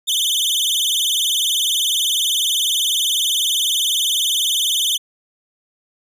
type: tone with vibrato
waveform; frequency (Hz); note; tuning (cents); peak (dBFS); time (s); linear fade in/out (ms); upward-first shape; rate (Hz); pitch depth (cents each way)
sawtooth; 3322; G#7; 0; -13; 0.07-4.98; 20; sine; 20; 190
effects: resampled to 32000 Hz